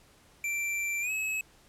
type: tone with pitch glide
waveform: square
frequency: 2349 to 2576 Hz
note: D7 to E7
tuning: 0 to -41 cents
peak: -30 dBFS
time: 0.44-1.41 s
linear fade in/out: 2 ms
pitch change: +159 cents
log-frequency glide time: 1.01-1.11 s
effects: pink hiss -60 dBFS RMS until 1.68 s + low-pass 12000 Hz 12 dB/octave